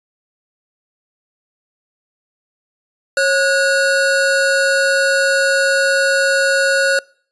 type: tone pair together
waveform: square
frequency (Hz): 547 / 1458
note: C#5 / F#6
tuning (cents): -23 / -26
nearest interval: octave + perfect fourth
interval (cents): 1697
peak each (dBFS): -16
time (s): 3.17-6.99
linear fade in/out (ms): 2
effects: noise-tail reverb RT60 0.5 s tail -25 dB re dry + resampled to 24000 Hz